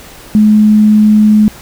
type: tone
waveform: sine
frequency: 212.8 Hz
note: G#3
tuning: 42 cents sharp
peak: -3 dBFS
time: 0.35-1.48 s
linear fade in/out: 0 ms
effects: pink hiss -34 dBFS RMS until 1.61 s